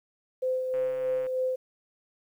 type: tone with tremolo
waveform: sine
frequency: 514 Hz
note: C5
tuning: 31 cents flat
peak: -24 dBFS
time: 0.42-1.56 s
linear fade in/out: 10 ms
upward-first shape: sine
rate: 3.2 Hz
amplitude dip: 40%
type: click train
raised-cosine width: 0.5 ms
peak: -32 dBFS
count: 72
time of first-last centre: 0.74-1.266 s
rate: 135 Hz
effects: 10-bit